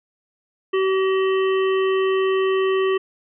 harmonic tone with a mistuned harmonic, 381.8 Hz, G4, 46 cents flat, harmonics 1 / 3 / 5 / 7 / 8, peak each -17 / -27 / -31 / -34 / -35 dBFS, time 0.73-2.98 s, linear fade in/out 10 ms, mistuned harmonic 5, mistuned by -16 cents, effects none

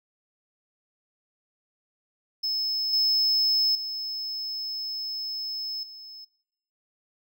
triangle tone with level steps, 5210 Hz, E8, 21 cents flat, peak -24 / -19 / -29 / -40 dBFS, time 2.43-6.25 s, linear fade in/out 10 ms, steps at 2.93 / 3.75 / 5.83 s, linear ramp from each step 2 ms, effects noise-tail reverb RT60 0.8 s tail -21 dB re dry

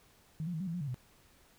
sine tone with pitch steps, 157.5 / 176.9 / 158.2 / 190.3 / 166.2 / 178.2 / 143.5 / 125.1 Hz, D#3 / F3 / D#3 / F#3 / E3 / F3 / D3 / B2, +21 / +23 / +29 / +49 / +15 / +35 / -40 / +23 cents, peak -34 dBFS, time 0.4-0.944 s, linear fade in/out 0 ms, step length 68 ms, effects pink hiss -64 dBFS RMS until 1.58 s

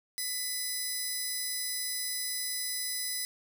10% pulse tone pair together, 1994 / 5025 Hz, B6 / D#8, +16 / +16 cents, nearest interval octave + major third, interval 1600 cents, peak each -28 dBFS, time 0.18-3.25 s, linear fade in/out 0 ms, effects none

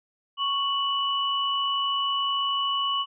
sine tone pair together, 1108.7 / 2958 Hz, C#6 / F#7, 0 / -1 cents, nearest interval octave + perfect fourth, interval 1699 cents, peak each -26 dBFS, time 0.37-3.06 s, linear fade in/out 50 ms, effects none

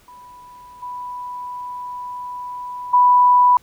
sine tone with level steps, 987.8 Hz, B5, in tune, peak -39 / -27 / -9 dBFS, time 0.08-3.57 s, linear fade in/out 2 ms, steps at 0.82 / 2.93 s, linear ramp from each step 10 ms, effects pink hiss -54 dBFS RMS until 3.62 s

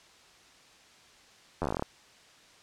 slowing click train, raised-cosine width 1 ms, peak -16 dBFS, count 12, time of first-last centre 1.62-1.824 s, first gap 11 ms, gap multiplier 1.1, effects white hiss -57 dBFS RMS until 2.62 s + low-pass 6000 Hz 12 dB/octave

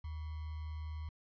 sine tone with sample-and-hold, 77.78 Hz, D#2, in tune, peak -39 dBFS, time 0.04-1.09 s, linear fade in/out 5 ms, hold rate 1050 Hz, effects resampled to 11025 Hz

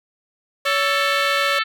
harmonic tone, 441.7 Hz, A4, 7 cents sharp, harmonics 3 / 4 / 5 / 6 / 7 / 8 / 9 / 10, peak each -22 / -24 / -26 / -28 / -29 / -30 / -31 / -32 dBFS, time 0.65-1.64 s, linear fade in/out 20 ms
sawtooth tone, 564 Hz, C#5, 30 cents sharp, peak -19 dBFS, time 0.65-1.59 s, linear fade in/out 5 ms
effects none

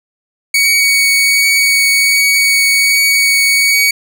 sawtooth tone with vibrato, 2241 Hz, C#7, 18 cents sharp, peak -5 dBFS, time 0.54-3.91 s, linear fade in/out 5 ms, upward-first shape triangle, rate 1.3 Hz, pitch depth 8 cents each way, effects 7-bit

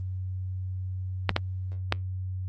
clicks, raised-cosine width 0.3 ms, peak -6 dBFS, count 3, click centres 1.293 / 1.364 / 1.924 s, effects added 93 Hz sine -30 dBFS peak until 2.48 s + Opus 24 kbps

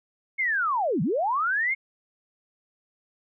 sine linear two-way sweep, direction down then up, 2200 to 136.8 to 2200 Hz, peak -22 dBFS, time 0.38-1.75 s, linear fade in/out 20 ms, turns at 1.02 s, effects none

